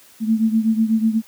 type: beating tone pair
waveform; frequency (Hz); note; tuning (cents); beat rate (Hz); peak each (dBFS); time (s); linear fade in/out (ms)
sine; 220 / 228.1; A3 / A#3; 0 / -37; 8.1; -16 / -20; 0.2-1.22; 50
effects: white hiss -49 dBFS RMS until 1.27 s + high-pass 80 Hz 12 dB/octave